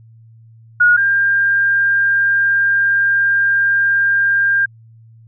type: tone pair in turn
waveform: sine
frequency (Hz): 1446 / 1599.3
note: F#6 / G6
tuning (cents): -40 / +34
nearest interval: major second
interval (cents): 174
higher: second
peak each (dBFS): -7 / -11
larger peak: first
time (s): 0.8-0.97 / 0.97-4.66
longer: second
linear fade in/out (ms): 10
effects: added 113 Hz sine -41 dBFS peak until 5.27 s